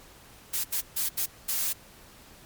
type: noise bursts at uneven times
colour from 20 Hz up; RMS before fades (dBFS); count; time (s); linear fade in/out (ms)
blue; -28; 5; 0.53-0.64 / 0.72-0.81 / 0.96-1.09 / 1.17-1.26 / 1.48-1.73; 10
effects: pink hiss -52 dBFS RMS until 2.45 s + MP3 96 kbps